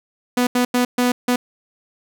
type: tone bursts at uneven times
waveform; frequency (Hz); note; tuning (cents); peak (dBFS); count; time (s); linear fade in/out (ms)
sawtooth; 246.9; B3; 0; -11; 5; 0.37-0.47 / 0.55-0.65 / 0.74-0.85 / 0.98-1.12 / 1.28-1.36; 5
effects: none